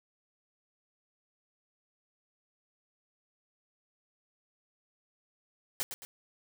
white noise with echo, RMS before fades -33 dBFS, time 5.8-5.83 s, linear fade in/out 0 ms, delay 110 ms, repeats 2, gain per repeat -7 dB, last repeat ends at 6.05 s, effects none

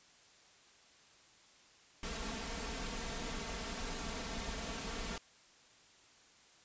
pink noise with comb filter, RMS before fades -41 dBFS, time 2.03-5.18 s, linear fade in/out 2 ms, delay 4.4 ms, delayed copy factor +0.65, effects white hiss -63 dBFS RMS until 6.64 s + resampled to 16000 Hz

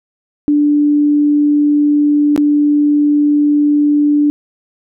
sine tone with dropouts, 293.7 Hz, D4, in tune, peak -8 dBFS, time 0.48-4.3 s, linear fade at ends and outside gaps 0 ms, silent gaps 2.362-2.377 s, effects none

